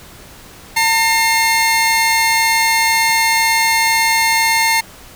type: tone pair together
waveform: sawtooth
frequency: 904 / 2130 Hz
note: A5 / C7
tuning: +47 / +30 cents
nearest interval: octave + minor third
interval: 1483 cents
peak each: -11 dBFS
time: 0.76-4.81 s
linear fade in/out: 10 ms
effects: pink hiss -39 dBFS RMS until 5.15 s